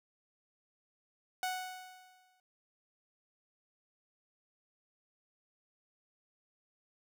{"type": "tone with exponential decay", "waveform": "sawtooth", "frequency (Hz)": 740, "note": "F#5", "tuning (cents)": 0, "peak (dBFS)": -28, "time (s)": [1.43, 2.4], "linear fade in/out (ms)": 1, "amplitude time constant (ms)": 210, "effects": []}